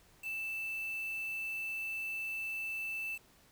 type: tone with quantisation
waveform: sine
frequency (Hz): 2648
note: E7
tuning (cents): +7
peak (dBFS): -36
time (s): 0.22-3.19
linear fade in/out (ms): 50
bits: 8
effects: pink hiss -64 dBFS RMS until 3.51 s